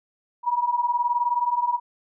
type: beating tone pair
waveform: sine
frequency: 950 / 969 Hz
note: A#5 / B5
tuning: +33 / -33 cents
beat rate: 19 Hz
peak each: -25 / -22 dBFS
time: 0.43-1.8 s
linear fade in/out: 50 ms
effects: none